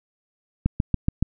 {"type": "click train", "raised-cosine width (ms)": 5, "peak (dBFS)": -7, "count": 5, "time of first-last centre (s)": [0.66, 1.226], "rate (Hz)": 7.07, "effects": []}